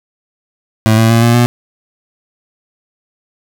25% pulse tone with pitch steps, 110 / 112.57 / 115.2 / 117.9 / 120.65 Hz, A2 / A2 / A#2 / A#2 / B2, 0 / +40 / -20 / +20 / -40 cents, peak -3 dBFS, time 0.86-1.46 s, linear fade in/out 0 ms, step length 120 ms, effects none

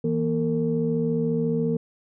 sine tone cluster, 162.3 / 236.6 / 455.1 Hz, E3 / A#3 / A#4, -27 / +26 / -42 cents, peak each -25 dBFS, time 0.04-1.77 s, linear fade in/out 5 ms, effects tanh soft clip ceiling -12 dBFS

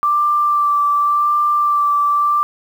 sine tone with vibrato, 1174.7 Hz, D6, in tune, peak -12 dBFS, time 0.03-2.43 s, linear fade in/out 0 ms, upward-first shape sine, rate 0.89 Hz, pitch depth 15 cents each way, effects 7-bit

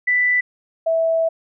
sine tone pair in turn, 1983 / 654.5 Hz, B6 / E5, +7 / -13 cents, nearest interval octave + perfect fifth, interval 1920 cents, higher first, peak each -14 / -15 dBFS, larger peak first, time 0.07-0.41 / 0.86-1.29 s, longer second, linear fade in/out 10 ms, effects none

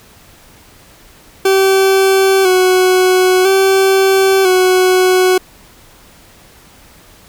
40% pulse tone with vibrato, 377.5 Hz, F#4, 35 cents sharp, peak -7 dBFS, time 1.45-5.38 s, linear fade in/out 5 ms, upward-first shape square, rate 0.5 Hz, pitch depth 37 cents each way, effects pink hiss -43 dBFS RMS until 7.28 s

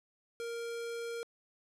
square tone, 466.5 Hz, A#4, 1 cent sharp, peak -38 dBFS, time 0.4-1.23 s, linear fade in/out 0 ms, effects low-pass 11000 Hz 12 dB/octave

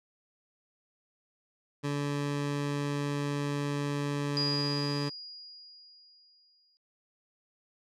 20% pulse tone, 143.8 Hz, D3, 36 cents flat, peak -25 dBFS, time 1.83-5.1 s, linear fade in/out 20 ms
sine tone with exponential decay, 4870 Hz, D#8, 38 cents flat, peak -27 dBFS, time 4.37-6.77 s, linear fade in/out 0 ms, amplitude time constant 520 ms
effects low-pass 8000 Hz 12 dB/octave

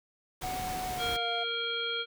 pink noise, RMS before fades -39 dBFS, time 0.41-1.17 s, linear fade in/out 10 ms
triangle tone with pitch glide, 740 to 700.9 Hz, F#5 to F5, 0 to +6 cents, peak -32 dBFS, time 0.43-1.44 s, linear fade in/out 10 ms, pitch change -94 cents, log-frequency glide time 0.85-1.26 s
harmonic tone, 465.5 Hz, A#4, 2 cents flat, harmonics 1 / 3 / 5 / 7 / 9, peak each -38 / -36 / -40 / -33 / -44 dBFS, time 0.98-2.06 s, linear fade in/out 50 ms
effects none

